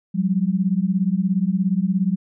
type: beating tone pair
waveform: sine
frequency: 180 / 197 Hz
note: F#3 / G3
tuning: -47 / +9 cents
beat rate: 17 Hz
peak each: -20 dBFS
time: 0.14-2.16 s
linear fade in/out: 20 ms
effects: none